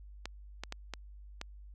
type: clicks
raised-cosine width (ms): 0.2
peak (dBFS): -21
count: 5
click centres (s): 0.256 / 0.636 / 0.724 / 0.937 / 1.414
effects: added 50 Hz sine -48 dBFS peak until 1.74 s